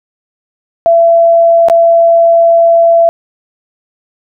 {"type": "tone with dropouts", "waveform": "sine", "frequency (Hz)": 672, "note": "E5", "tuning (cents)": 33, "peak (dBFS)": -3, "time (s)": [0.86, 3.09], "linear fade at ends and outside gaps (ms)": 0, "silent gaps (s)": [1.685, 1.699], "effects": []}